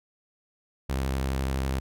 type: tone with vibrato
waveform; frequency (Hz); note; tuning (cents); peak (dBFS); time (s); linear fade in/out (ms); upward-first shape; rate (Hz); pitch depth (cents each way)
sawtooth; 66.5; C2; +29; -22; 0.89-1.8; 10; triangle; 12; 38
effects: none